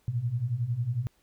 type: beating tone pair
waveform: sine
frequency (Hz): 112.8 / 123.8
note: A2 / B2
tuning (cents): +44 / +5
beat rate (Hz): 11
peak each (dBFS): -32 / -28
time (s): 0.08-1.07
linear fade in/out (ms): 0
effects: pink hiss -68 dBFS RMS until 1.22 s